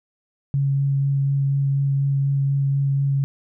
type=tone with vibrato; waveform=sine; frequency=138.59 Hz; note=C#3; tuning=in tune; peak=-17 dBFS; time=0.54-3.24 s; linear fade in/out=0 ms; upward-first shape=sine; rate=4.1 Hz; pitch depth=9 cents each way; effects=none